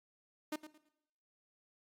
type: tone with echo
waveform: sawtooth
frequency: 305.2 Hz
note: D#4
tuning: 33 cents flat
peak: -32 dBFS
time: 0.52-0.56 s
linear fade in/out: 5 ms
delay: 110 ms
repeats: 3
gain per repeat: -12 dB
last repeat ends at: 0.89 s
effects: noise-tail reverb RT60 0.9 s tail -20 dB re dry + AAC 48 kbps